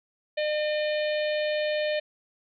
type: harmonic tone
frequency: 605 Hz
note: D#5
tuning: 49 cents flat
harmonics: 1 / 3 / 4 / 5 / 6 / 7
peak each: -25 / -35 / -37 / -39 / -41 / -42 dBFS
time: 0.37-2 s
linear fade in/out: 10 ms
effects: none